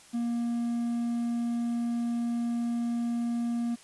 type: tone with quantisation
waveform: triangle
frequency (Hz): 235.9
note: A#3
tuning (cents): +21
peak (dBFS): -25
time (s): 0.13-3.76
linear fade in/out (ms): 20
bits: 9
effects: white hiss -54 dBFS RMS until 3.83 s + resampled to 24000 Hz